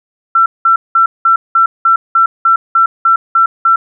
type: tone bursts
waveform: sine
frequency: 1347 Hz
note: E6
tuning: 37 cents sharp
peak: -5 dBFS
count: 12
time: 0.35-3.76 s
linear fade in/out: 5 ms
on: 110 ms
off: 190 ms
effects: none